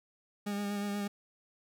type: tone with vibrato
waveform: 40% pulse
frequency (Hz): 203.5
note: G#3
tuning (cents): -35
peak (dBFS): -32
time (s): 0.46-1.08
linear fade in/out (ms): 10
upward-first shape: sine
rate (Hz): 8.3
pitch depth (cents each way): 21
effects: none